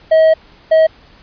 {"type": "tone pair in turn", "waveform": "triangle", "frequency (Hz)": [638, 638], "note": ["D#5", "D#5"], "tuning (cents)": [43, 43], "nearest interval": "unison", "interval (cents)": 0, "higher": "neither", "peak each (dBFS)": -4, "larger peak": "neither", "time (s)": [[0.11, 0.34], [0.71, 0.87]], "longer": "first", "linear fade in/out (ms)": 10, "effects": ["pink hiss -45 dBFS RMS until 1.22 s", "resampled to 11025 Hz"]}